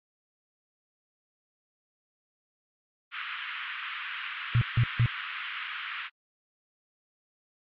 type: band-pass noise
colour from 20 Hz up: pink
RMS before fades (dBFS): -37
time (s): 3.11-6.1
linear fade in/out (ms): 50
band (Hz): 1200 to 3200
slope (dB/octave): 48
type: tone bursts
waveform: sine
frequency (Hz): 119.2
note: A#2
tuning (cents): +39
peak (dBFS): -19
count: 3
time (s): 4.55-5.059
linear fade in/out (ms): 0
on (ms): 63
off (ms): 160
effects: AAC 64 kbps